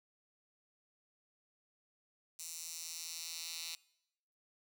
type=tone with high-pass filter sweep; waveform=10% pulse; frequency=164.9 Hz; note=E3; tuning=1 cent sharp; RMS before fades=-45 dBFS; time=2.39-3.75 s; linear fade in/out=2 ms; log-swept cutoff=6800 to 4000 Hz; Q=1.7; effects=noise-tail reverb RT60 0.8 s tail -22 dB re dry